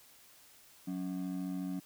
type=ring-modulated tone; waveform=triangle; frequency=230.4 Hz; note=A#3; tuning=20 cents flat; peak=-30 dBFS; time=0.87-1.8 s; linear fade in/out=10 ms; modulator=47.1 Hz; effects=white hiss -60 dBFS RMS until 1.85 s